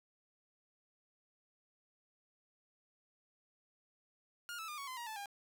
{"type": "tone with pitch steps", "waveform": "sawtooth", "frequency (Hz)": [1420, 1309.7, 1207.9, 1114.1, 1027.6, 947.7, 874.1, 806.2], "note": ["F6", "E6", "D6", "C#6", "C6", "A#5", "A5", "G5"], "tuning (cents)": [28, -12, 48, 8, -32, 28, -12, 48], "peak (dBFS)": -39, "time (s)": [4.49, 5.258], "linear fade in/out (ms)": 0, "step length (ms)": 96, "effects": ["11-bit"]}